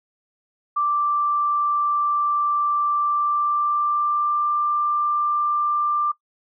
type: tone with pitch glide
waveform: sine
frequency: 1174.7 to 1185.6 Hz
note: D6 to D6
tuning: 0 to +16 cents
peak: -18 dBFS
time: 0.76-6.12 s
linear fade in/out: 10 ms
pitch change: +16 cents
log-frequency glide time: 2.98-4.51 s
effects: noise-tail reverb RT60 0.1 s tail -21 dB re dry